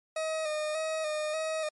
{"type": "tone with vibrato", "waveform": "40% pulse", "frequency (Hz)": 622.3, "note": "D#5", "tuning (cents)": 0, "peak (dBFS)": -29, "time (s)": [0.16, 1.69], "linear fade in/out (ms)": 5, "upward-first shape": "square", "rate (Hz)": 1.7, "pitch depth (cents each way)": 32, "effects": ["MP3 48 kbps"]}